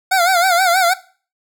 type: tone with vibrato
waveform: 25% pulse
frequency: 724 Hz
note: F#5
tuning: 38 cents flat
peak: -8 dBFS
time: 0.11-0.94 s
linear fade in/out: 10 ms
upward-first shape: sine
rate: 6.3 Hz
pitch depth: 110 cents each way
effects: noise-tail reverb RT60 0.4 s tail -18 dB re dry